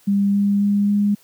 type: tone with pitch steps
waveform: sine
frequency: 200 / 201.5 / 203 / 204.6 Hz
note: G3 / G3 / G#3 / G#3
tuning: +35 / +48 / -39 / -26 cents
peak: -14 dBFS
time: 0.07-1.15 s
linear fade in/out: 10 ms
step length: 270 ms
effects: white hiss -54 dBFS RMS until 1.23 s + high-pass 100 Hz 12 dB/octave